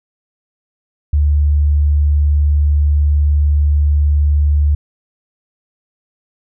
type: tone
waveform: sine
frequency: 73.42 Hz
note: D2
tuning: in tune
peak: -9 dBFS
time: 1.13-4.75 s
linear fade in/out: 5 ms
effects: none